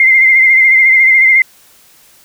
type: tone with vibrato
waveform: sine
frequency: 2093 Hz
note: C7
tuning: in tune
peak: -4 dBFS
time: 0-1.42 s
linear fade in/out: 2 ms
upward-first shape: sine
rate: 14 Hz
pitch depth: 40 cents each way
effects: white hiss -45 dBFS RMS until 2.24 s